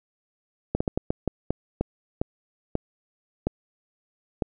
slowing click train, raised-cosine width 2 ms, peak -10 dBFS, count 12, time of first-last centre 0.75-4.422 s, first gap 55 ms, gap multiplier 1.33, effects none

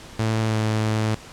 sawtooth tone with pitch glide, 111 to 109.09 Hz, A2 to A2, +16 to -14 cents, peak -16 dBFS, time 0.19-1.15 s, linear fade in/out 5 ms, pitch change -30 cents, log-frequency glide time 0.44-0.56 s, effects pink hiss -42 dBFS RMS until 1.32 s + low-pass 8000 Hz 12 dB/octave

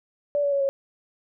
sine tone with pitch steps, 579 / 568.7 / 558.6 / 548.7 Hz, D5 / C#5 / C#5 / C#5, -25 / +44 / +13 / -18 cents, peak -20 dBFS, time 0.35-0.69 s, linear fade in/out 0 ms, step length 85 ms, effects none

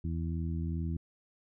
harmonic tone, 82.41 Hz, E2, in tune, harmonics 1 / 2 / 3 / 4, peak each -33 / -36 / -42 / -45 dBFS, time 0.04-0.97 s, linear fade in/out 5 ms, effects none

